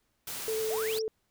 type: noise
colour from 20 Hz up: white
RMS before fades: -38 dBFS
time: 0.27-0.99 s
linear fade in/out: 5 ms
type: tone with vibrato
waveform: sine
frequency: 440 Hz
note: A4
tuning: in tune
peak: -29 dBFS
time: 0.48-1.08 s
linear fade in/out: 0 ms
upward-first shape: square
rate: 9.9 Hz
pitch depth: 10 cents each way
type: exponential sweep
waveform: sine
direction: up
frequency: 580 to 5840 Hz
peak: -37 dBFS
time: 0.7-1.02 s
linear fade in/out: 5 ms
effects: pink hiss -75 dBFS RMS until 1.3 s